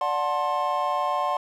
triangle chord, D dominant seventh, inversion none, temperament just, 587.3 / 734.2 / 881 / 1057.2 Hz, D5 / F#5 / A5 / C6, 0 / -14 / +2 / +18 cents, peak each -28 / -26 / -29 / -24 dBFS, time 0.01-1.37 s, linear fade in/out 2 ms, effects none

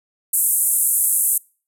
white band-pass noise, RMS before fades -18 dBFS, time 0.33-1.38 s, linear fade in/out 5 ms, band 8300 to 13000 Hz, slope 48 dB/octave, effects noise-tail reverb RT60 0.4 s tail -26 dB re dry

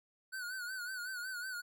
square tone with vibrato, 1486 Hz, F#6, 7 cents sharp, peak -40 dBFS, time 0.32-1.62 s, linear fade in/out 20 ms, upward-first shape sine, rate 5.4 Hz, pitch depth 75 cents each way, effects none

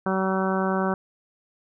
harmonic tone, 190 Hz, F#3, 46 cents sharp, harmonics 1 / 2 / 3 / 4 / 5 / 6 / 7 / 8, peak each -25 / -28 / -30 / -31 / -32 / -33 / -33 / -34 dBFS, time 0.06-0.94 s, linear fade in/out 2 ms, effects none

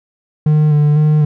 triangle tone with vibrato, 150.3 Hz, D3, 40 cents sharp, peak -6 dBFS, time 0.46-1.25 s, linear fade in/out 5 ms, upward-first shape square, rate 2 Hz, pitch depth 22 cents each way, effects none

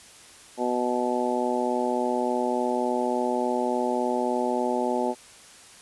harmonic tone, 123.47 Hz, B2, in tune, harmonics 2 / 3 / 4 / 5 / 6 / 7, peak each -29 / -29 / -31 / -30 / -34 / -29 dBFS, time 0.57-5.15 s, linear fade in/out 50 ms, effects white hiss -49 dBFS RMS until 5.81 s + resampled to 24000 Hz

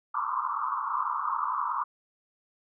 pink band-pass noise, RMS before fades -30 dBFS, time 0.14-1.84 s, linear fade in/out 10 ms, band 940 to 1300 Hz, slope 96 dB/octave, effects none

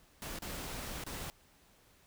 pink noise with dropouts, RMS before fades -42 dBFS, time 0.22-1.3 s, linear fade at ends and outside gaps 0 ms, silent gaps 0.387-0.422 / 1.038-1.065 s, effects pink hiss -65 dBFS RMS until 2.06 s

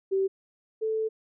sine tone pair in turn, 386.1 / 439.5 Hz, G4 / A4, -26 / -2 cents, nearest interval major second, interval 224 cents, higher second, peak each -22 / -25 dBFS, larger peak first, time 0.11-0.28 / 0.81-1.09 s, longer second, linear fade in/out 20 ms, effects none

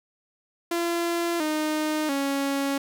sawtooth tone with pitch steps, 341.3 / 307.6 / 277.2 Hz, F4 / D#4 / C#4, -40 / -20 / 0 cents, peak -20 dBFS, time 0.71-2.78 s, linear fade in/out 5 ms, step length 690 ms, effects none

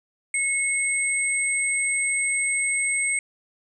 sine tone pair together, 2186 / 8253 Hz, C#7 / C9, -25 / -25 cents, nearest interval octave + major seventh, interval 2300 cents, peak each -23 / -25 dBFS, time 0.34-3.19 s, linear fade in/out 2 ms, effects none

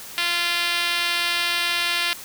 5% pulse tone with band-pass filter, 346.2 Hz, F4, 15 cents flat, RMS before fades -23 dBFS, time 0.18-2.13 s, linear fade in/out 0 ms, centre 3300 Hz, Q 0.68, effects white hiss -38 dBFS RMS until 2.24 s

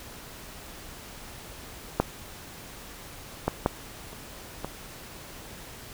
clicks, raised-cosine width 1 ms, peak -6 / -9 / -7 / -29 / -17 dBFS, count 5, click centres 2 / 3.48 / 3.661 / 4.13 / 4.646 s, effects pink hiss -44 dBFS RMS until 5.93 s

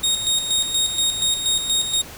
25% pulse tone with tremolo, 3729 Hz, A#7, in tune, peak -13 dBFS, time 0.03-2.02 s, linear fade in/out 10 ms, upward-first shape square, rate 4.2 Hz, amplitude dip 55%, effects pink hiss -38 dBFS RMS until 2.17 s

